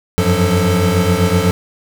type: tone cluster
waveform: square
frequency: 90 / 97.6 / 174 / 182.5 / 442.4 Hz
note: F#2 / G2 / F3 / F#3 / A4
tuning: -47 / -7 / -6 / -24 / +9 cents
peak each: -19 dBFS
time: 0.18-1.51 s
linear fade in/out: 0 ms
effects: none